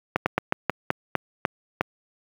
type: slowing click train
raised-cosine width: 0.5 ms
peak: -5 dBFS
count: 9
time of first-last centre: 0.16-1.81 s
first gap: 100 ms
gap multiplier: 1.2
effects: high-pass 100 Hz 12 dB/octave + 7-bit